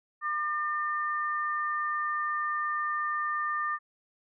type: tone pair together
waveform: sine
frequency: 1200 / 1807.1 Hz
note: D6 / A6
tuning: +37 / +46 cents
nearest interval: perfect fifth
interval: 709 cents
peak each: -29 / -33 dBFS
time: 0.21-3.79 s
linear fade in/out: 50 ms
effects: none